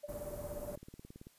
sine tone with tremolo, 587.3 Hz, D5, in tune, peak -38 dBFS, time 0.03-0.76 s, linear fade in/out 10 ms, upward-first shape triangle, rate 17 Hz, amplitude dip 100%
pink band-stop noise, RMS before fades -46 dBFS, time 0.08-0.76 s, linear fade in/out 10 ms, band 840 to 12000 Hz, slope 12 dB/octave
click train, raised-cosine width 3 ms, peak -37 dBFS, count 11, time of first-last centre 0.72-1.269 s, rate 18.2 Hz
effects white hiss -67 dBFS RMS until 1.38 s + resampled to 32000 Hz

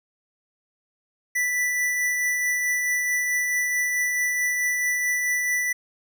square tone with tremolo, 1975.5 Hz, B6, in tune, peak -21 dBFS, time 1.35-5.73 s, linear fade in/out 10 ms, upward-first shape triangle, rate 4.6 Hz, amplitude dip 30%, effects none

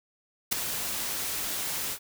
white noise with ADSR envelope, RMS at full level -22 dBFS, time 0.51-1.99 s, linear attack 17 ms, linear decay 3 ms, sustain -10 dB, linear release 72 ms, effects none

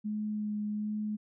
sine tone with vibrato, 210.9 Hz, G#3, 27 cents sharp, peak -31 dBFS, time 0.04-1.17 s, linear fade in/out 20 ms, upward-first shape sine, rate 1.3 Hz, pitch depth 12 cents each way, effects none

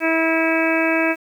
harmonic tone, 324.8 Hz, E4, 26 cents flat, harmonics 1 / 2 / 3 / 4 / 5 / 6 / 7 / 8, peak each -20 / -22 / -28 / -30 / -24 / -30 / -24 / -25 dBFS, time 0-1.16 s, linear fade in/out 50 ms, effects 8-bit

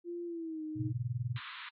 sine tone with pitch glide, 346 to 310 Hz, F4 to D#4, -16 to -6 cents, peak -37 dBFS, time 0.04-0.93 s, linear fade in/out 50 ms, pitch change -190 cents, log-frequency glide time 0.25-0.63 s
sine tone with tremolo, 120.6 Hz, B2, 41 cents flat, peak -29 dBFS, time 0.75-1.4 s, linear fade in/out 50 ms, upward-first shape sine, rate 20 Hz, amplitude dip 90%
pink band-pass noise, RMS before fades -46 dBFS, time 1.36-1.69 s, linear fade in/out 2 ms, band 1000 to 4000 Hz, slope 96 dB/octave
effects AAC 32 kbps

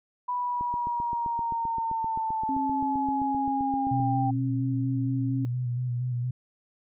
sine linear sweep, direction down, 987.8 to 784 Hz, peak -26 dBFS, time 0.28-4.31 s, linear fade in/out 10 ms
click train, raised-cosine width 3 ms, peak -27 dBFS, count 27, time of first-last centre 0.61-4 s, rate 7.67 Hz
sine tone, 270 Hz, C#4, 45 cents flat, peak -28 dBFS, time 2.49-5.45 s, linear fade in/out 0 ms
sine tone with vibrato, 123.47 Hz, B2, in tune, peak -26 dBFS, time 3.91-6.31 s, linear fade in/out 5 ms, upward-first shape square, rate 4.3 Hz, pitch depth 30 cents each way
effects none

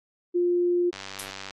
sine tone, 351.9 Hz, F4, 13 cents sharp, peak -20 dBFS, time 0.34-0.91 s, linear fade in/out 20 ms
click train, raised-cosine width 0.2 ms, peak -20 dBFS, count 57, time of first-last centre 0.93-1.507 s, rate 97 Hz
violet noise with exponential decay, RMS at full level -26 dBFS, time 1.19-1.33 s, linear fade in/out 5 ms, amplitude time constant 30 ms
effects AAC 32 kbps

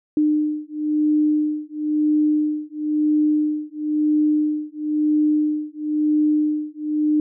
sine beating tone pair, 302.1 / 303.09 Hz, D4 / D#4, +49 / -45 cents, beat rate 0.99 Hz, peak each -20 / -20 dBFS, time 0.17-7.2 s, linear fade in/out 2 ms, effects none

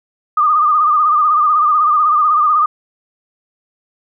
sine tone with vibrato, 1213 Hz, D#6, 44 cents flat, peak -9 dBFS, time 0.37-2.66 s, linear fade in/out 5 ms, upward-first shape sine, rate 16 Hz, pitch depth 64 cents each way, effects none

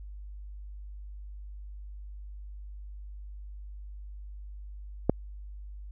click, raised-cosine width 2 ms, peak -7 dBFS, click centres 5.096 s, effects added 50 Hz sine -40 dBFS peak until 5.91 s

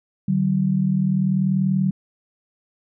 sine tone pair together, 149.6 / 189.93 Hz, D3 / F#3, +32 / +46 cents, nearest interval major third, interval 414 cents, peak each -22 / -18 dBFS, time 0.28-1.91 s, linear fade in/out 5 ms, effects none

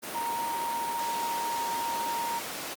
sine tone in noise, 932.3 Hz, A#5, in tune, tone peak -29 dBFS, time 0.14-2.4 s, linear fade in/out 20 ms, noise pink, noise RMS -35 dBFS, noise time 0.02-2.75 s, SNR +3 dB, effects high-pass 300 Hz 12 dB/octave + Opus 32 kbps

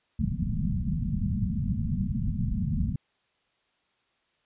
white low-pass noise, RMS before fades -28 dBFS, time 0.19-2.96 s, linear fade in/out 5 ms, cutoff 230 Hz, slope 96 dB/octave, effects white hiss -71 dBFS RMS until 4.45 s + resampled to 8000 Hz

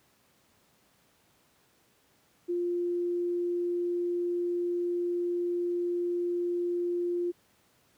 sine tone, 350 Hz, F4, 4 cents sharp, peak -27 dBFS, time 2.48-7.32 s, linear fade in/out 20 ms, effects pink hiss -66 dBFS RMS until 7.97 s + high-pass 100 Hz 12 dB/octave

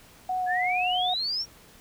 sine tone with pitch glide, 740 to 728.5 Hz, F#5 to F#5, 0 to -27 cents, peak -25 dBFS, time 0.29-1.14 s, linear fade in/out 5 ms, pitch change -27 cents, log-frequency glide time 0.39-0.45 s
sine exponential sweep, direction up, 1661.2 to 5690 Hz, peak -26 dBFS, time 0.46-1.46 s, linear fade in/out 50 ms
effects pink hiss -53 dBFS RMS until 1.8 s

